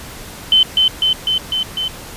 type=tone with echo; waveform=sine; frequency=3064 Hz; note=G7; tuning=40 cents flat; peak=-7 dBFS; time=0.52-0.63 s; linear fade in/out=2 ms; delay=250 ms; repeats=5; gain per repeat=-2 dB; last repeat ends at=1.88 s; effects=pink hiss -33 dBFS RMS until 2.16 s + resampled to 32000 Hz